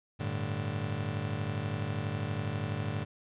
35% pulse chord, G suspended second, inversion none, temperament just, 98 / 110.25 / 147 Hz, G2 / A2 / D3, 0 / +4 / +2 cents, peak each -35 / -34 / -35 dBFS, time 0.19-3.05 s, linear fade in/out 20 ms, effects resampled to 8000 Hz + 11-bit

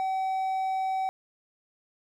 triangle tone, 762 Hz, G5, 49 cents flat, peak -24 dBFS, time 0-1.09 s, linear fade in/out 0 ms, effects none

